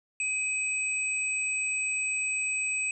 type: tone pair together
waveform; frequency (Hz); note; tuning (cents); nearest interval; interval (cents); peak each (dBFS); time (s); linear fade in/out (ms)
sine; 2528 / 7996; D#7 / B8; +27 / +20; octave + minor sixth; 1993; -28 / -33; 0.2-2.91; 2
effects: none